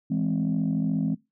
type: chord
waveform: sine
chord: E augmented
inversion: none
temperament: equal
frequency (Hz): 164.81 / 207.7 / 261.6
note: E3 / G#3 / B#3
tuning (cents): 0 / 0 / 0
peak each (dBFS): -26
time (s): 0.1-1.15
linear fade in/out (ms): 10
effects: noise-tail reverb RT60 0.2 s tail -19 dB re dry + tanh soft clip ceiling -17 dBFS